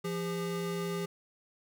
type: tone pair together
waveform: square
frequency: 171.74 / 403.3 Hz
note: F3 / G4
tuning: -29 / +49 cents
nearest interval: octave + minor third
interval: 1478 cents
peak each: -36 / -36 dBFS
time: 0.04-1.06 s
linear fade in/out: 10 ms
effects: none